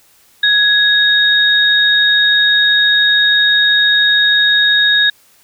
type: tone pair together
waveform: sine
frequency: 1668 / 3745 Hz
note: G#6 / A#7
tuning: +7 / +7 cents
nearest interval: octave + major second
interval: 1400 cents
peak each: -11 dBFS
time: 0.43-5.1 s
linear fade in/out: 5 ms
effects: white hiss -50 dBFS RMS until 5.43 s